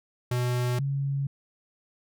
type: tone pair in turn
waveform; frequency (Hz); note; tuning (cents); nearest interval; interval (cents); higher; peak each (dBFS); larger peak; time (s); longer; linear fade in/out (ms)
square / sine; 123.47 / 138.85; B2 / C#3; 0 / +3; major second; 203; second; -25; neither; 0.31-0.79 / 0.79-1.27; neither; 5
effects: none